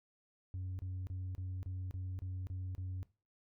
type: tone bursts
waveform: sine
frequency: 92.5 Hz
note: F#2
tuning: in tune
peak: -36 dBFS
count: 9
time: 0.54-3.03 s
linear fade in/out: 0 ms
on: 250 ms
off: 30 ms
effects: noise-tail reverb RT60 0.3 s tail -20 dB re dry + tanh soft clip ceiling -37 dBFS